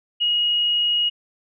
sine tone, 2887 Hz, F#7, 43 cents flat, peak -17 dBFS, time 0.2-1.1 s, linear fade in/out 20 ms, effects none

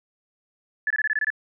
sine tone bursts, 1725 Hz, A6, 35 cents flat, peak -20 dBFS, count 8, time 0.87-1.303 s, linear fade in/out 2 ms, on 34 ms, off 23 ms, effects none

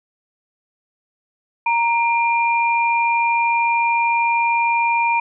sine tone pair together, 933.3 / 2393 Hz, A#5 / D7, +2 / +32 cents, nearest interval octave + major third, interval 1630 cents, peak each -16 / -20 dBFS, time 1.66-5.2 s, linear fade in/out 5 ms, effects none

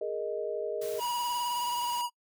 sine chord, Ab suspended second, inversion none, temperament just, 415.3 / 467.2 / 623 Hz, Ab4 / Bb4 / Eb5, 0 / +4 / +2 cents, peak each -35 dBFS, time 0.01-1 s, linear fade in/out 5 ms
white noise, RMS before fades -45 dBFS, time 0.81-2.02 s, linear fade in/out 10 ms
square tone with vibrato, 964 Hz, B5, 42 cents flat, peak -30 dBFS, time 0.98-2.1 s, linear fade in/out 50 ms, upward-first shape sine, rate 19 Hz, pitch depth 31 cents each way
effects noise-tail reverb RT60 0.1 s tail -25 dB re dry

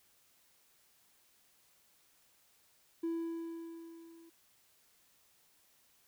triangle tone with level ramp, 331.9 Hz, E4, 12 cents sharp, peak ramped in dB -29 to -54 dBFS, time 3.03-4.3 s, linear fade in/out 10 ms, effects tanh soft clip ceiling -28 dBFS + white hiss -69 dBFS RMS until 6.07 s

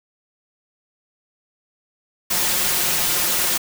white noise with comb filter, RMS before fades -20 dBFS, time 2.3-3.58 s, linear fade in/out 10 ms, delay 5.6 ms, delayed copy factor +0.75, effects none

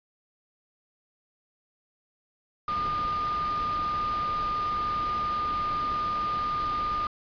sine tone in noise, 1214 Hz, D#6, 43 cents flat, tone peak -26 dBFS, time 2.68-7.07 s, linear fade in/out 2 ms, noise pink, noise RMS -38 dBFS, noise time 2.68-7.07 s, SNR +9 dB, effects resampled to 11025 Hz

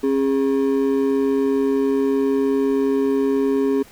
triangle ring-modulated tone, 341.1 Hz, F4, 41 cents flat, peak -11 dBFS, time 0.03-3.83 s, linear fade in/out 10 ms, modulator 69.6 Hz, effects pink hiss -47 dBFS RMS until 3.91 s

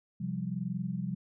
sine chord, C suspended fourth, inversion none, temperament equal, 130.81 / 174.61 / 196 Hz, C3 / F3 / G3, 0 / 0 / 0 cents, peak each -38 / -35 / -36 dBFS, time 0.2-1.15 s, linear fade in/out 10 ms, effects none

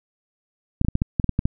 clicks, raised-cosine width 5 ms, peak -7 dBFS, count 10, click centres 0.814 / 0.848 / 0.885 / 0.954 / 1.019 / 1.198 / 1.243 / 1.293 / 1.391 / 1.455 s, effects none

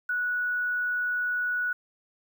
sine tone with quantisation, 1470 Hz, F#6, 12 cents flat, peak -25 dBFS, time 0.09-1.73 s, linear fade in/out 5 ms, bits 9, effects none

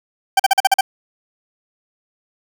40% pulse tone bursts, 778 Hz, G5, 13 cents flat, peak -8 dBFS, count 7, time 0.37-0.81 s, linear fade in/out 5 ms, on 26 ms, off 43 ms, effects none

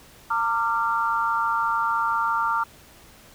sine tone cluster, 913 / 1179 / 1382 Hz, A#5 / D6 / F6, -36 / +6 / -19 cents, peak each -25 dBFS, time 0.3-2.64 s, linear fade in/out 10 ms, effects pink hiss -50 dBFS RMS until 3.34 s

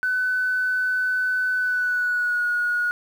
sine tone with pitch glide, 1505 to 1449.5 Hz, F#6 to F#6, +29 to -36 cents, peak -19 dBFS, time 0.03-2.91 s, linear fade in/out 0 ms, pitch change -65 cents, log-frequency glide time 1.54-2.47 s, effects tanh soft clip ceiling -15 dBFS + 8-bit

